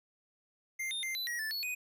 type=tone with pitch steps; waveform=square; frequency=2099 / 3642 / 2093 / 3994 / 1903 / 1755 / 4392 / 2492 Hz; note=C7 / A#7 / C7 / B7 / A#6 / A6 / C#8 / D#7; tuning=+5 / -41 / 0 / +19 / +35 / -5 / -17 / +2 cents; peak=-35 dBFS; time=0.79-1.75 s; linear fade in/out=10 ms; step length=120 ms; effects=12-bit